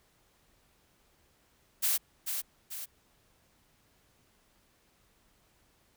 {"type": "noise with echo", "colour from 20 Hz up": "blue", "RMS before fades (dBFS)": -28, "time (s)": [1.82, 1.98], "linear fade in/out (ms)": 20, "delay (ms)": 440, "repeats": 2, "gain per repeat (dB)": -6, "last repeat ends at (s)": 2.86, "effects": ["pink hiss -68 dBFS RMS until 5.96 s"]}